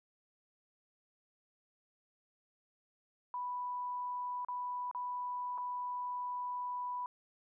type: tone with dropouts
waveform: sine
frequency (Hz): 987.8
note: B5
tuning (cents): 0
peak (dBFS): -36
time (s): 3.34-7.06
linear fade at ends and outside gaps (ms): 1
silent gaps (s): 4.448-4.485 / 4.913-4.948 / 5.578-5.582
effects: none